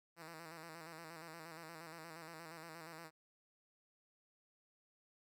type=tone with vibrato; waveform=5% pulse; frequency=163.3 Hz; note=E3; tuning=16 cents flat; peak=-39 dBFS; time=0.16-3.11 s; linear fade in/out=50 ms; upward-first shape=square; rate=8.5 Hz; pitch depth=58 cents each way; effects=none